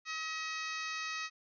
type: harmonic tone with a mistuned harmonic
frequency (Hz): 637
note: D#5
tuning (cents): +41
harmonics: 2 / 3 / 4 / 5 / 6 / 7 / 8 / 9 / 10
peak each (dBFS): -42 / -42 / -42 / -54 / -47 / -48 / -49 / -54 / -51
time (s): 0.05-1.3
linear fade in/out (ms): 50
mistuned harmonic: 10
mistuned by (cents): -21
effects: none